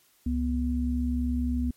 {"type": "tone pair together", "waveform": "sine", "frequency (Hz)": [68.8, 245.2], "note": ["C#2", "B3"], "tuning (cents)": [-12, -12], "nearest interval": "octave + minor seventh", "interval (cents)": 2200, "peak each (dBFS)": [-27, -27], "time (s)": [0.26, 1.71], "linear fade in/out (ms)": 5, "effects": ["white hiss -63 dBFS RMS until 1.76 s", "MP3 64 kbps"]}